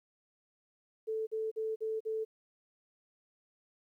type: tone bursts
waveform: sine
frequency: 440 Hz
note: A4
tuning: in tune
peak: -32 dBFS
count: 5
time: 1.07-2.25 s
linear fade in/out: 20 ms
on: 200 ms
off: 45 ms
effects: 12-bit